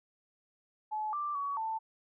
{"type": "tone with pitch steps", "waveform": "sine", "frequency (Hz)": [858, 1178, 1128, 887], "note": ["A5", "D6", "C#6", "A5"], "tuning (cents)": [-44, 5, 30, 14], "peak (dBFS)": -32, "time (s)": [0.91, 1.79], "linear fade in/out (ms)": 20, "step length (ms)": 220, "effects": []}